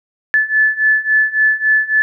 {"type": "beating tone pair", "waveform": "sine", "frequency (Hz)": [1734, 1737.6], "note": ["A6", "A6"], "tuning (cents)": [-26, -22], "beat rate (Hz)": 3.6, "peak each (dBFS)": [-15, -13], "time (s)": [0.34, 2.02], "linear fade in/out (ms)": 0, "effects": []}